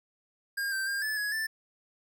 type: tone with pitch steps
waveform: square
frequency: 1614 / 1562 / 1606 / 1735 / 1677 / 1766 Hz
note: G#6 / G6 / G6 / A6 / G#6 / A6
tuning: -50 / -7 / +41 / -25 / +16 / +6 cents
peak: -30 dBFS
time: 0.57-1.47 s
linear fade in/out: 10 ms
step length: 150 ms
effects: none